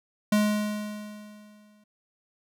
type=tone with exponential decay; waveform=square; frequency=210 Hz; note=G#3; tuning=19 cents sharp; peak=-19 dBFS; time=0.32-1.84 s; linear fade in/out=5 ms; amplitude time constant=330 ms; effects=none